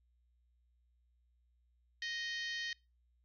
harmonic tone, 622.3 Hz, D#5, in tune, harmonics 3 / 4 / 5 / 6 / 7 / 8 / 9 / 10, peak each -40 / -53 / -45 / -49 / -47 / -53 / -55 / -58 dBFS, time 2.02-2.73 s, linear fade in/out 2 ms, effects noise-tail reverb RT60 0.3 s tail -26 dB re dry + added 60 Hz sine -70 dBFS peak until 3.24 s

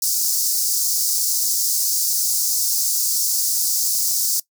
pink high-pass noise, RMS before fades -20 dBFS, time 0.02-4.4 s, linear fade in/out 5 ms, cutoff 4900 Hz, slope 48 dB/octave, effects noise-tail reverb RT60 0.1 s tail -20 dB re dry

